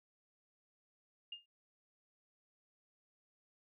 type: tone with exponential decay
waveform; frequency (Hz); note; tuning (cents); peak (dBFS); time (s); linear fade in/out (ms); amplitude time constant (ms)
sine; 2825; F7; +19; -40; 1.32-1.46; 5; 30
effects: none